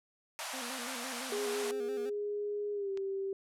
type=band-pass noise; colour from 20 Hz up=pink; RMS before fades=-41 dBFS; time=0.39-1.71 s; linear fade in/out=0 ms; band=610 to 12000 Hz; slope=48 dB/octave
type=tone with vibrato; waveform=25% pulse; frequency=250.6 Hz; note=B3; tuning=25 cents sharp; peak=-40 dBFS; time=0.53-2.1 s; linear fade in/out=10 ms; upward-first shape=square; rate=5.9 Hz; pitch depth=78 cents each way
type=tone with pitch glide; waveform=sine; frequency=413 to 389.8 Hz; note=G#4 to G4; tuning=-10 to -10 cents; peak=-33 dBFS; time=1.32-3.33 s; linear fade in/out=2 ms; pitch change=-100 cents; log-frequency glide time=2.73-2.91 s
type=click; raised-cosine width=0.2 ms; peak=-31 dBFS; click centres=2.974 s
effects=none